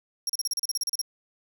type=tone bursts; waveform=30% pulse; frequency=5588 Hz; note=F8; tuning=in tune; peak=-21 dBFS; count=13; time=0.27-1.015 s; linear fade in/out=2 ms; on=25 ms; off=35 ms; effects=none